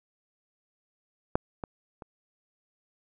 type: clicks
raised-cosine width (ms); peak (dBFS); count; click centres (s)
1; -9 / -20 / -28; 3; 1.355 / 1.638 / 2.022
effects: none